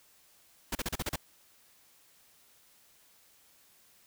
pink noise bursts, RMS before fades -33 dBFS, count 7, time 0.72-1.16 s, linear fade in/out 5 ms, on 32 ms, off 36 ms, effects white hiss -63 dBFS RMS until 4.06 s

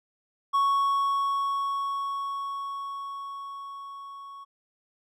triangle tone with level ramp, 1110 Hz, C#6, 2 cents sharp, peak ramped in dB -18 to -39 dBFS, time 0.53-4.45 s, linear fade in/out 20 ms, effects none

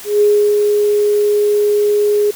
sine tone with ADSR envelope, 415.3 Hz, G#4, in tune, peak -7 dBFS, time 0.04-2.31 s, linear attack 170 ms, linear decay 340 ms, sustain -3 dB, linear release 7 ms, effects white hiss -33 dBFS RMS until 2.35 s

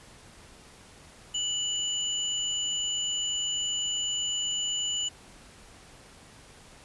sine tone pair together, 2952 / 7016 Hz, F#7 / A8, -5 / -6 cents, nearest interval octave + minor third, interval 1499 cents, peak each -29 / -32 dBFS, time 1.34-5.09 s, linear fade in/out 10 ms, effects pink hiss -52 dBFS RMS until 6.84 s + resampled to 24000 Hz

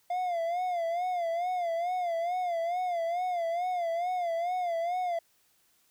triangle tone with vibrato, 698.5 Hz, F5, in tune, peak -26 dBFS, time 0.1-5.19 s, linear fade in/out 5 ms, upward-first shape sine, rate 2.3 Hz, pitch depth 91 cents each way, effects white hiss -68 dBFS RMS until 5.9 s

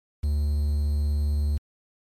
triangle tone with quantisation, 73.42 Hz, D2, in tune, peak -19 dBFS, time 0.23-1.58 s, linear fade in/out 10 ms, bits 8, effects MP3 64 kbps

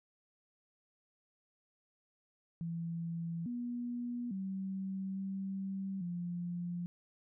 sine tone with pitch steps, 167.5 / 241.7 / 191.7 / 193.3 / 174.7 Hz, E3 / B3 / G3 / G3 / F3, +28 / -37 / -38 / -24 / +1 cents, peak -36 dBFS, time 2.61-6.86 s, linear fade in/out 0 ms, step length 850 ms, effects none

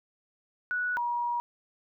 sine tone pair in turn, 1472 / 956.3 Hz, F#6 / A#5, -9 / +44 cents, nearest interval perfect fifth, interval 747 cents, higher first, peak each -27 dBFS, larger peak neither, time 0.71-0.97 / 0.97-1.4 s, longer second, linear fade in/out 0 ms, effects none

